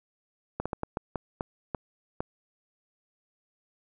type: slowing click train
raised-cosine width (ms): 1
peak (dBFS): -16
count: 9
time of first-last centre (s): 0.6-2.205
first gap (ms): 56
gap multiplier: 1.35
effects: none